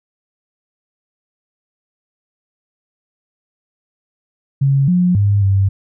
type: tone with pitch steps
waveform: sine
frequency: 137.6 / 179.2 / 101.4 / 97.6 Hz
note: C#3 / F3 / G#2 / G2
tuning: -12 / +45 / -41 / -7 cents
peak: -10 dBFS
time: 4.61-5.69 s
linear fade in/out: 10 ms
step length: 270 ms
effects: none